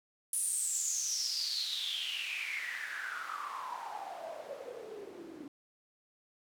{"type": "noise with band-pass filter sweep", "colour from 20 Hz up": "white", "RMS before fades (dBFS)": -38, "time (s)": [0.33, 5.48], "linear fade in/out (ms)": 2, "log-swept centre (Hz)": [10000, 290], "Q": 9.5, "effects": []}